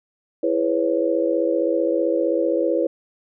sine chord, C# minor seventh, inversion first, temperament just, 332.6 / 415.8 / 498.9 / 554.4 Hz, E4 / G#4 / B4 / C#5, +16 / +2 / +17 / 0 cents, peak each -22 / -27 / -22 / -23 dBFS, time 0.43-2.87 s, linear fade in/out 5 ms, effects none

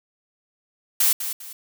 blue noise with echo, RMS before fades -18 dBFS, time 1-1.13 s, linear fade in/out 5 ms, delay 200 ms, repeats 2, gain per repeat -10 dB, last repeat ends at 1.53 s, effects none

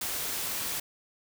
white noise, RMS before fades -33 dBFS, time 0.01-0.8 s, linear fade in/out 5 ms, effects none

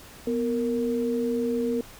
sine tone pair together, 246.3 / 463.7 Hz, B3 / A#4, -5 / -9 cents, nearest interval major seventh, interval 1096 cents, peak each -26 dBFS, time 0.27-1.81 s, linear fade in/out 2 ms, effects pink hiss -47 dBFS RMS until 1.99 s

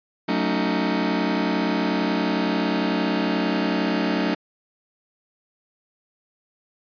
sawtooth chord, D# half-diminished seventh, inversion first, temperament just, 186.68 / 224 / 280 / 311.1 Hz, F#3 / A3 / C#4 / D#4, +16 / +31 / +18 / 0 cents, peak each -22 dBFS, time 0.28-4.35 s, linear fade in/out 10 ms, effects resampled to 11025 Hz

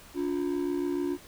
triangle ring-modulated tone, 320.7 Hz, E4, 48 cents flat, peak -22 dBFS, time 0.14-1.18 s, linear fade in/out 50 ms, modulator 33.4 Hz, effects pink hiss -51 dBFS RMS until 1.27 s

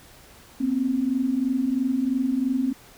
sine tone pair together, 242.5 / 265.5 Hz, B3 / C4, -31 / +25 cents, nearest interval major second, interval 156 cents, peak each -26 / -22 dBFS, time 0.6-2.73 s, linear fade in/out 10 ms, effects pink hiss -50 dBFS RMS until 2.97 s

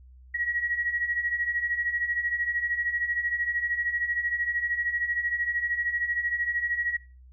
sine beating tone pair, 1901 / 1914 Hz, A#6 / A#6, +33 / +45 cents, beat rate 13 Hz, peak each -33 / -27 dBFS, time 0.34-6.97 s, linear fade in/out 10 ms, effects noise-tail reverb RT60 0.3 s tail -19 dB re dry + added 63 Hz sine -48 dBFS peak until 7.32 s

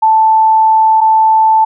sine tone pair in turn, 880 / 880 Hz, A5 / A5, 0 / 0 cents, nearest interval unison, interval 0 cents, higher neither, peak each -5 dBFS, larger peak neither, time 0.02-1.01 / 1.01-1.65 s, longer first, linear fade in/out 10 ms, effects none

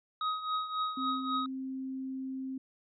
square tone with tremolo, 1261 Hz, D#6, 23 cents sharp, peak -29 dBFS, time 0.21-1.46 s, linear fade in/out 2 ms, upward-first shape triangle, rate 3.7 Hz, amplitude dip 75%
sine tone, 263.7 Hz, C4, 14 cents sharp, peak -35 dBFS, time 0.97-2.58 s, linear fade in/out 5 ms
effects resampled to 11025 Hz

